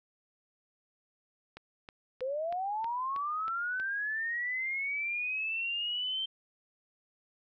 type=click train; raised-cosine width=0.3 ms; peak=-29 dBFS; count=8; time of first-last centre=1.57-3.799 s; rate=3.14 Hz
type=linear sweep; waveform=sine; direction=up; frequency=494.7 to 3136 Hz; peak=-31 dBFS; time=2.21-6.26 s; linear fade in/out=10 ms
effects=none